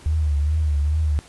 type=tone with vibrato; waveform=sine; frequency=75.2 Hz; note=D2; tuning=42 cents sharp; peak=-17 dBFS; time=0.06-1.19 s; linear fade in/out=0 ms; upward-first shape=triangle; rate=2.4 Hz; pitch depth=94 cents each way; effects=pink hiss -47 dBFS RMS until 1.28 s + resampled to 24000 Hz